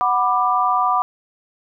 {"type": "chord", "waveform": "sine", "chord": "B minor", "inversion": "second", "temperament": "just", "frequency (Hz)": [740.8, 987.8, 1185.3], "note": ["F#5", "B5", "D6"], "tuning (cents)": [2, 0, 16], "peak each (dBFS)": [-20, -20, -18], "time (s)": [0.01, 1.02], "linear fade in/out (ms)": 0, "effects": []}